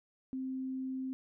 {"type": "tone", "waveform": "sine", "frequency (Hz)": 261.6, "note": "C4", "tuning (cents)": 0, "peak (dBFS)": -35, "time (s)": [0.33, 1.13], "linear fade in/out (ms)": 0, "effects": []}